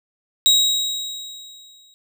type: tone with exponential decay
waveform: 35% pulse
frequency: 3815 Hz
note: A#7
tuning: 39 cents sharp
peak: -8 dBFS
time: 0.46-1.94 s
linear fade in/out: 0 ms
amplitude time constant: 320 ms
effects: none